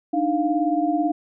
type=tone cluster; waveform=sine; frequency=294.5 / 312.8 / 700 Hz; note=D4 / D#4 / F5; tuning=+5 / +9 / +4 cents; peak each=-23 dBFS; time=0.13-1.12 s; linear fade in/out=10 ms; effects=none